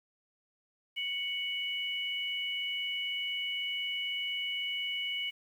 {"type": "tone pair together", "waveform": "sine", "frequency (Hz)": [2228, 2947], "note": ["C#7", "F#7"], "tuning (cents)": [8, -8], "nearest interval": "perfect fourth", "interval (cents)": 484, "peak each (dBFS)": [-36, -34], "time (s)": [0.96, 5.31], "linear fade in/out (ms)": 20, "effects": ["10-bit"]}